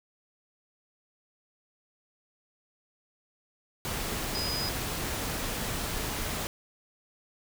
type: tone in noise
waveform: sine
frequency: 4978 Hz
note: D#8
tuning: in tune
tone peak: -32 dBFS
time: 4.35-4.69 s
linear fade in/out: 0 ms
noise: pink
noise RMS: -33 dBFS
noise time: 3.85-6.47 s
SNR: -2 dB
effects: none